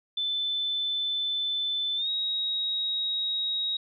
sine tone with pitch glide, 3520 to 3794 Hz, A7 to A#7, 0 to +30 cents, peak -26 dBFS, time 0.17-3.77 s, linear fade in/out 5 ms, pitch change +130 cents, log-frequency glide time 1.96-2.09 s, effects none

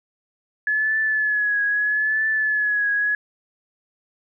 sine tone with vibrato, 1706 Hz, G#6, 46 cents sharp, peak -18 dBFS, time 0.67-3.15 s, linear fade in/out 2 ms, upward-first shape triangle, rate 0.78 Hz, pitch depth 54 cents each way, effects none

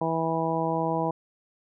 harmonic tone, 163.2 Hz, E3, 17 cents flat, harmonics 1 / 2 / 3 / 4 / 5 / 6, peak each -31 / -31 / -31 / -31 / -31 / -31 dBFS, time 0.01-1.11 s, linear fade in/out 5 ms, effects none

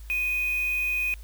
sine tone with quantisation, 2489 Hz, D#7, in tune, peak -24 dBFS, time 0.1-1.14 s, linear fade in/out 0 ms, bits 6, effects added 53 Hz sine -39 dBFS peak until 1.23 s + white hiss -56 dBFS RMS until 1.23 s

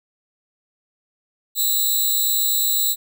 5% pulse tone with amplitude modulation, 3929 Hz, B7, 10 cents flat, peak -6 dBFS, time 1.55-2.96 s, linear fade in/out 50 ms, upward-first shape sine, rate 258 Hz, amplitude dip 75%, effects none

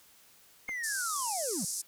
triangle linear sweep, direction down, 2153 to 146.83 Hz, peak -32 dBFS, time 0.68-1.65 s, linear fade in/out 5 ms
clicks, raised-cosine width 0.5 ms, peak -29 dBFS, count 2, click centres 0.689 / 0.693 s
white band-pass noise, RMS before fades -36 dBFS, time 0.83-1.82 s, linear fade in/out 10 ms, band 5000 to 11000 Hz, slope 48 dB/octave
effects white hiss -60 dBFS RMS until 1.87 s

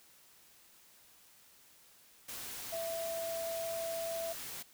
sine tone in noise, 664 Hz, E5, 12 cents sharp, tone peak -36 dBFS, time 2.72-4.33 s, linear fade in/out 10 ms, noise white, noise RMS -44 dBFS, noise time 2.28-4.63 s, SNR +5 dB, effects white hiss -62 dBFS RMS until 4.73 s

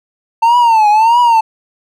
triangle tone with vibrato, 900 Hz, A5, 39 cents sharp, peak -4 dBFS, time 0.42-1.41 s, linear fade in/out 10 ms, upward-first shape triangle, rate 1.6 Hz, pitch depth 150 cents each way, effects none

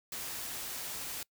white noise, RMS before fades -40 dBFS, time 0.12-1.23 s, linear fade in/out 2 ms, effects noise-tail reverb RT60 0.1 s tail -24 dB re dry

